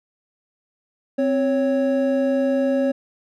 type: tone pair together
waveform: triangle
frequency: 261.6 / 554.3 Hz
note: C4 / C#5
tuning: 0 / 0 cents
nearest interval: octave + minor second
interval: 1300 cents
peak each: -18 dBFS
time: 1.18-2.92 s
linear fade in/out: 10 ms
effects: none